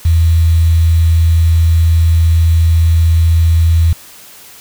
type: tone with quantisation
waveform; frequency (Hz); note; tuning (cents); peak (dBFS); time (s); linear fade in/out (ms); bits
sine; 82.41; E2; 0; -6; 0.05-3.93; 5; 5
effects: white hiss -37 dBFS RMS until 4.6 s